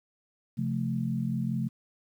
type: chord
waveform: sine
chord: F major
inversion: second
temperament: equal with one note detuned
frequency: 133.64 / 174.61 / 220 Hz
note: C3 / F3 / A3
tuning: +37 / 0 / 0 cents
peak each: -31 / -33 / -31 dBFS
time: 0.57-1.69 s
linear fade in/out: 20 ms
effects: 10-bit